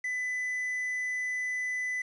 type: tone with quantisation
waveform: triangle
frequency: 2000 Hz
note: B6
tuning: 21 cents sharp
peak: -28 dBFS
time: 0.04-2.02 s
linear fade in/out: 5 ms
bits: 9
effects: resampled to 24000 Hz